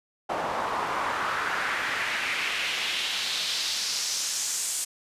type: noise with band-pass filter sweep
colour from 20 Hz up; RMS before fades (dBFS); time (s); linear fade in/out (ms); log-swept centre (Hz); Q
pink; -29; 0.29-4.85; 10; 770 to 8200; 2
effects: resampled to 32000 Hz